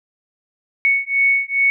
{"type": "beating tone pair", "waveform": "sine", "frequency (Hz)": [2217, 2219.4], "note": ["C#7", "C#7"], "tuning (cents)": [0, 2], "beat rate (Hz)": 2.4, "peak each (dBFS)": -17, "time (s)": [0.85, 1.7], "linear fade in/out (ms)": 0, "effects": []}